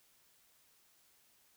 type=silence; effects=white hiss -69 dBFS RMS until 1.56 s